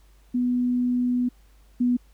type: tone pair in turn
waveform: sine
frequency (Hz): 246.9 / 245.5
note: B3 / B3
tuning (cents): 0 / -10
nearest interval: unison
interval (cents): 10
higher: first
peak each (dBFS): -20 / -18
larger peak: second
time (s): 0.34-1.29 / 1.8-1.97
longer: first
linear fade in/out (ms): 10
effects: added 50 Hz sine -52 dBFS peak until 2.13 s + pink hiss -63 dBFS RMS until 2.13 s